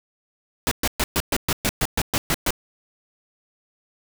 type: noise bursts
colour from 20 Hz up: pink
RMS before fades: -21 dBFS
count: 12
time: 0.67-2.506 s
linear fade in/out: 0 ms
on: 43 ms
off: 120 ms
effects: none